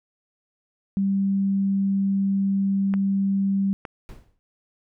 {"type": "tone", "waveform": "sine", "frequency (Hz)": 196, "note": "G3", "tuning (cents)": 0, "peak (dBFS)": -19, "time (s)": [0.97, 3.73], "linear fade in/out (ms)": 0}
{"type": "clicks", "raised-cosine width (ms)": 0.5, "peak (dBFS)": -18, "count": 2, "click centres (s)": [2.939, 3.852]}
{"type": "noise with exponential decay", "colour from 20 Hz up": "brown", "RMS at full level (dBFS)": -34, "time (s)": [4.09, 4.39], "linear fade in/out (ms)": 0, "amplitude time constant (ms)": 64}
{"effects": []}